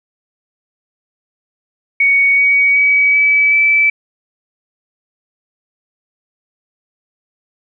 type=tone with pitch steps; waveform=sine; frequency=2234 / 2253 / 2273 / 2293 / 2313 Hz; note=C#7 / C#7 / C#7 / D7 / D7; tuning=+13 / +28 / +43 / -42 / -27 cents; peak=-8 dBFS; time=2-3.9 s; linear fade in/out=5 ms; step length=380 ms; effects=none